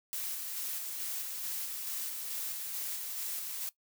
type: noise with tremolo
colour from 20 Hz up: blue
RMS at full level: -37 dBFS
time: 0.13-3.69 s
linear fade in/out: 0 ms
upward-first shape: square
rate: 2.3 Hz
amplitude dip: 25%
effects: noise-tail reverb RT60 0.1 s tail -18 dB re dry